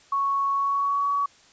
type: tone with pitch glide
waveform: sine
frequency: 1108.7 to 1131.3 Hz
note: C#6 to C#6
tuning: 0 to +35 cents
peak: -21 dBFS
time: 0.12-1.26 s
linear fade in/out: 5 ms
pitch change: +35 cents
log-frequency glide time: 0.51-1.12 s
effects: white hiss -55 dBFS RMS until 1.52 s + resampled to 16000 Hz